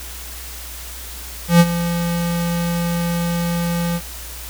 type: tone with ADSR envelope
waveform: square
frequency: 171.3 Hz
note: F3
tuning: 33 cents flat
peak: -6 dBFS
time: 1.48-4.01 s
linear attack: 120 ms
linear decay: 45 ms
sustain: -13 dB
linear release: 54 ms
effects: added 60 Hz sine -34 dBFS peak until 4.49 s + white hiss -34 dBFS RMS until 4.49 s